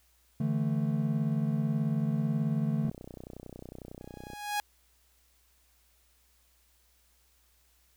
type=chord; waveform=triangle; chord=D suspended second; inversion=none; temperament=just; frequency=146.83 / 165.19 / 220.2 Hz; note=D3 / E3 / A3; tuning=0 / +4 / +2 cents; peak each=-28 / -31 / -29 dBFS; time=0.4-2.9 s; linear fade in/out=5 ms
type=click train; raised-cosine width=2 ms; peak=-30 dBFS; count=47; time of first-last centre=2.85-4.334 s; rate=31 Hz
type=tone with exponential growth; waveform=sawtooth; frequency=829 Hz; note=G#5; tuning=3 cents flat; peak=-23 dBFS; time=4-4.6 s; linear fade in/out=1 ms; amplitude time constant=130 ms
effects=added 60 Hz sine -68 dBFS peak until 7.96 s + white hiss -68 dBFS RMS until 7.96 s